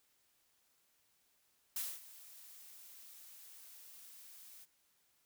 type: noise with ADSR envelope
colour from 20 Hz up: blue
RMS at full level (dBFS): -38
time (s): 1.76-4.66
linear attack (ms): 4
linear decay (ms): 230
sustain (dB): -18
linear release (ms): 31
effects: white hiss -75 dBFS RMS until 5.25 s